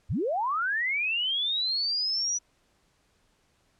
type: linear sweep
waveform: sine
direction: up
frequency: 49 to 5920 Hz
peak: -25 dBFS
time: 0.09-2.39 s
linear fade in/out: 20 ms
effects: pink hiss -68 dBFS RMS until 3.79 s + low-pass 9000 Hz 12 dB/octave